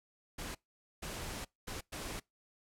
pink noise bursts at uneven times, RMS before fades -42 dBFS, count 4, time 0.38-0.55 / 1.02-1.45 / 1.67-1.81 / 1.92-2.2 s, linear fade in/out 10 ms, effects noise-tail reverb RT60 0.2 s tail -25 dB re dry + low-pass 12000 Hz 12 dB/octave

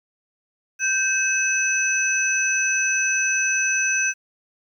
sine tone cluster, 1560 / 2575 / 5990 Hz, G6 / E7 / F#8, -9 / -41 / +20 cents, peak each -23 dBFS, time 0.79-4.14 s, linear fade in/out 50 ms, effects 9-bit

